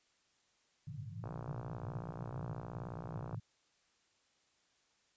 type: band-pass noise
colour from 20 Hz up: pink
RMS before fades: -45 dBFS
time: 0.87-3.4 s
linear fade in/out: 5 ms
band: 100 to 170 Hz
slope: 96 dB/octave
type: click train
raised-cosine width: 1 ms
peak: -32 dBFS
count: 125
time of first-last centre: 1.24-3.345 s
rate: 58.9 Hz
effects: white hiss -74 dBFS RMS until 5.16 s + resampled to 16000 Hz